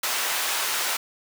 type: high-pass noise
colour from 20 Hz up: pink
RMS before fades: -26 dBFS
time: 0.03-0.97 s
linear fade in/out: 5 ms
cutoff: 980 Hz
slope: 12 dB/octave
effects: none